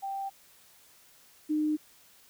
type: tone pair in turn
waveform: sine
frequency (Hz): 784 / 304.9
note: G5 / D#4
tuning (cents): 0 / -35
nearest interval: octave + major third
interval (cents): 1635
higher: first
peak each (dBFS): -32 / -25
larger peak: second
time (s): 0.02-0.3 / 1.49-1.77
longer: neither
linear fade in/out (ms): 20
effects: white hiss -59 dBFS RMS until 2.29 s